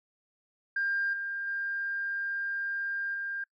sine tone with level steps, 1599 Hz, G6, 34 cents sharp, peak -26 / -32 / -30 / -32 dBFS, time 0.76-3.44 s, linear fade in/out 5 ms, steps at 1.13 / 1.47 / 3.14 s, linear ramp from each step 5 ms, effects noise-tail reverb RT60 0.1 s tail -24 dB re dry + tanh soft clip ceiling -22 dBFS

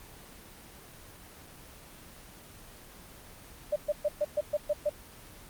sine tone bursts, 595 Hz, D5, 22 cents sharp, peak -24 dBFS, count 8, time 3.72-4.896 s, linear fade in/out 10 ms, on 42 ms, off 120 ms, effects pink hiss -50 dBFS RMS until 5.49 s + Opus 24 kbps

